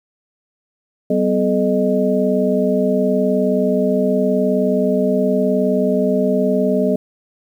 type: tone cluster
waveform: sine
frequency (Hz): 190.9 / 250 / 428.8 / 614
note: G3 / B3 / A4 / D#5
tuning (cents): -46 / +21 / -45 / -23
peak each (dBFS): -19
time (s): 1.1-6.96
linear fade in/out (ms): 5
effects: 8-bit